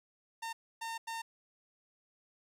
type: tone bursts at uneven times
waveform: sawtooth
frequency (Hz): 910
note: A#5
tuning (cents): -42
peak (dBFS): -34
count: 3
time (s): 0.42-0.53 / 0.81-0.98 / 1.07-1.22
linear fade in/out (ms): 10
effects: low-pass 12000 Hz 12 dB/octave + 12-bit